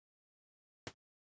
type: noise with exponential decay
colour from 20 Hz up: pink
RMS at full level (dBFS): -37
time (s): 0.87-0.94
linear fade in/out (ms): 0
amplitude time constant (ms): 15
effects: high-pass 100 Hz 12 dB/octave + resampled to 16000 Hz